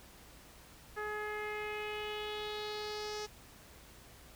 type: tone with low-pass filter sweep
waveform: sawtooth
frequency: 422.1 Hz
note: G#4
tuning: 28 cents sharp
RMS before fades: -40 dBFS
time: 0.96-3.27 s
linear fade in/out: 20 ms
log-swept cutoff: 1600 to 5700 Hz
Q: 3.6
effects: added 60 Hz sine -63 dBFS peak until 4.35 s + pink hiss -57 dBFS RMS until 4.35 s